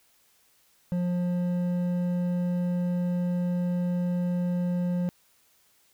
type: tone with hard clipping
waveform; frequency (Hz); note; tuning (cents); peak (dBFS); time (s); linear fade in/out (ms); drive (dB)
triangle; 177.3; F3; +26; -26; 0.92-5.09; 0; 10
effects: white hiss -64 dBFS RMS until 5.93 s